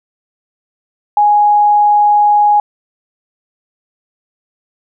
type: tone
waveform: sine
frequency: 830.6 Hz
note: G#5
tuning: in tune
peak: -6 dBFS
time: 1.17-2.6 s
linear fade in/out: 2 ms
effects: none